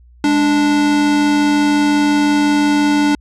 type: tone pair together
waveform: square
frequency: 207 / 292.7 Hz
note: G#3 / D4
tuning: -5 / -6 cents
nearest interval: tritone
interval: 599 cents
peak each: -23 / -12 dBFS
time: 0.24-3.15 s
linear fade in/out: 2 ms
effects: added 60 Hz sine -42 dBFS peak until 3.2 s + low-pass 7000 Hz 12 dB/octave